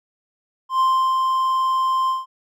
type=tone with ADSR envelope; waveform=triangle; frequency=1046.5 Hz; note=C6; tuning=in tune; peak=-12 dBFS; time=0.69-2.26 s; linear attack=110 ms; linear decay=340 ms; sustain=-3 dB; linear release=170 ms; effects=none